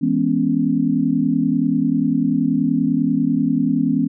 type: chord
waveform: sine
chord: C# minor seventh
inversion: first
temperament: equal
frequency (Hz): 164.81 / 207.7 / 246.9 / 277.2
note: E3 / G#3 / B3 / C#4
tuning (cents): 0 / 0 / 0 / 0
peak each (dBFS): -23 / -23 / -19 / -19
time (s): 0.01-4.08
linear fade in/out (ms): 20
effects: none